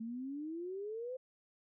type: exponential sweep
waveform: sine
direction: up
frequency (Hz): 220 to 523.3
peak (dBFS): -39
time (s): 0-1.17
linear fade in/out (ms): 10
effects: none